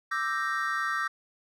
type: chord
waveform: triangle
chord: E half-diminished seventh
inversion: third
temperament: equal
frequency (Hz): 1174.7 / 1318.5 / 1568 / 1864.7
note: D6 / E6 / G6 / Bb6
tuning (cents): 0 / 0 / 0 / 0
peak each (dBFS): -31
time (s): 0.11-1.08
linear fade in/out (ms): 10
effects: none